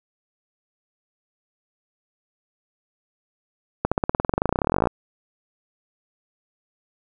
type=accelerating click train; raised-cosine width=1 ms; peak=-5 dBFS; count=30; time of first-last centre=3.85-4.872 s; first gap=66 ms; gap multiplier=0.95; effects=none